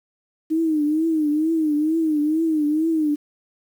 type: tone with vibrato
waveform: sine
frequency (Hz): 311.1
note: D#4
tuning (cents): 0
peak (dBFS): -17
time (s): 0.5-3.16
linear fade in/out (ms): 20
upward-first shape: triangle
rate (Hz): 2.2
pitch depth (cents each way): 110
effects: 8-bit